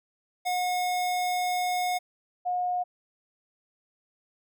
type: tone pair in turn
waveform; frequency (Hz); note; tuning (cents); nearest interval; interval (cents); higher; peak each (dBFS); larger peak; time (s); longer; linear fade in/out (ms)
square / sine; 724 / 720.2; F#5 / F#5; -38 / -47; unison; 9; first; -26 / -25; second; 0.45-1.99 / 2.45-2.84; first; 20
effects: none